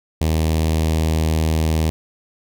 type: tone with notch filter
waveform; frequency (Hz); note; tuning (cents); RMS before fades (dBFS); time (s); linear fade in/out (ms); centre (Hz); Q
sawtooth; 79.4; D#2; +36; -18; 0.21-1.9; 0; 1400; 1.1
effects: none